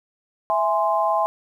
sine chord, E augmented, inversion none, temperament equal with one note detuned, 659.3 / 830.6 / 1042.3 Hz, E5 / G#5 / B#5, 0 / 0 / -7 cents, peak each -22 dBFS, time 0.5-1.26 s, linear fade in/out 0 ms, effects 9-bit

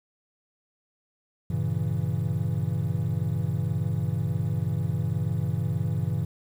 triangle chord, G diminished seventh, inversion none, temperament equal, 98 / 116.54 / 138.59 / 164.81 Hz, G2 / Bb2 / Db3 / Fb3, 0 / 0 / 0 / 0 cents, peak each -28 dBFS, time 1.5-6.25 s, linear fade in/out 5 ms, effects 9-bit

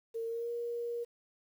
sine tone with pitch glide, 456.5 to 472.9 Hz, A#4 to A#4, -36 to +25 cents, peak -34 dBFS, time 0.14-1.05 s, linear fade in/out 20 ms, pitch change +61 cents, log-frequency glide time 0.26-0.5 s, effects 10-bit

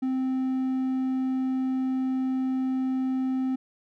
triangle tone, 260.6 Hz, C4, 7 cents flat, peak -22 dBFS, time 0.02-3.56 s, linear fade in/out 10 ms, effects none

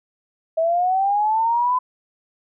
sine linear sweep, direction up, 640 to 1016 Hz, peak -16 dBFS, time 0.57-1.79 s, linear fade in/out 10 ms, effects none

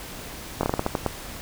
slowing click train, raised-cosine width 1 ms, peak -8 dBFS, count 9, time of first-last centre 0.61-1.063 s, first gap 22 ms, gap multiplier 1.26, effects pink hiss -38 dBFS RMS until 1.41 s

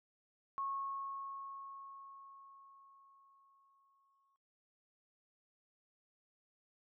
sine tone with exponential decay, 1096 Hz, C#6, 20 cents flat, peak -36 dBFS, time 0.58-4.36 s, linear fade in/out 0 ms, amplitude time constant 820 ms, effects noise-tail reverb RT60 0.5 s tail -22 dB re dry

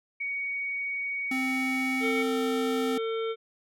sine tone, 2242 Hz, C#7, 19 cents sharp, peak -29 dBFS, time 0.2-2.23 s, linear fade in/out 10 ms
square tone with pitch glide, 261.6 to 259.3 Hz, C4 to C4, 0 to -15 cents, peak -29 dBFS, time 1.31-2.98 s, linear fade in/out 5 ms, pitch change -15 cents, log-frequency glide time 2.22-2.37 s
harmonic tone, 450 Hz, A4, 39 cents sharp, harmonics 1 / 3 / 5 / 7 / 8, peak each -28 / -38 / -42 / -45 / -46 dBFS, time 2-3.36 s, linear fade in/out 50 ms
effects none

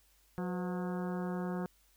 harmonic tone with a mistuned harmonic, 181.1 Hz, F#3, 37 cents flat, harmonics 1 / 2 / 3 / 4 / 5 / 6 / 7 / 8 / 9, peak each -35 / -41 / -45 / -47 / -49 / -51 / -52 / -53 / -54 dBFS, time 0.38-1.66 s, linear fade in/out 0 ms, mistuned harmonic 3, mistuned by -98 cents, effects added 50 Hz sine -69 dBFS peak until 1.96 s + white hiss -69 dBFS RMS until 1.96 s

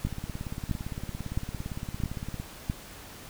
two click trains, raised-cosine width 5 ms, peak -22 / -15 dBFS, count 42 / 5, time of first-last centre 0.07-2.4 / 0.05-2.699 s, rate 17.6 / 1.51 Hz, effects pink hiss -46 dBFS RMS until 3.29 s

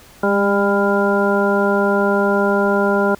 harmonic tone with a mistuned harmonic, 200 Hz, G3, 35 cents sharp, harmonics 1 / 2 / 3 / 4 / 5 / 7, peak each -19 / -18 / -20 / -24 / -24 / -21 dBFS, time 0.23-3.15 s, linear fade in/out 5 ms, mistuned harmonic 1, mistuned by +23 cents, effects pink hiss -45 dBFS RMS until 3.19 s

